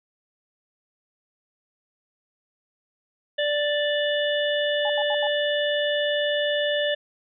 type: harmonic tone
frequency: 587.3 Hz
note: D5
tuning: in tune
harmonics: 1 / 3 / 5 / 6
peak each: -23 / -28 / -30 / -31 dBFS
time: 3.38-6.95 s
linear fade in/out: 10 ms
type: tone bursts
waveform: sine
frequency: 839 Hz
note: G#5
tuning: 17 cents sharp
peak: -27 dBFS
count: 4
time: 4.85-5.271 s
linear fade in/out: 2 ms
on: 46 ms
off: 79 ms
effects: none